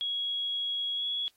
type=tone with pitch glide; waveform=sine; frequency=3322 to 3359 Hz; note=G#7 to G#7; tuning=0 to +19 cents; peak=-29 dBFS; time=0.01-1.28 s; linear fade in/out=0 ms; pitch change=+19 cents; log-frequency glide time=0.95-1.04 s; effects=white hiss -70 dBFS RMS until 1.36 s + AAC 48 kbps